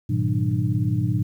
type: tone cluster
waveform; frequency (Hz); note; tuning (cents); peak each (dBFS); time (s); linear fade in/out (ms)
sine; 102.8 / 120.6 / 158.5 / 188.6 / 300.7; G#2 / B2 / D#3 / F#3 / D4; -17 / -41 / +32 / +33 / +41; -25 / -22 / -28 / -29 / -30; 0.09-1.23; 10
effects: 9-bit